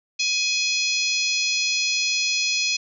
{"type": "harmonic tone", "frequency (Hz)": 839, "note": "G#5", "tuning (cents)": 17, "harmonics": [3, 4, 5, 6, 7, 8], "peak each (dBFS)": [-24, -30, -26, -28, -29, -34], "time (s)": [0.19, 2.77], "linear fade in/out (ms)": 10, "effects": []}